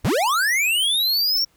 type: linear sweep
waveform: square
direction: up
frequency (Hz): 50.9 to 5588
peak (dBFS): -18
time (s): 0.04-1.45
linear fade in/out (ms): 10
effects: pink hiss -61 dBFS RMS until 1.56 s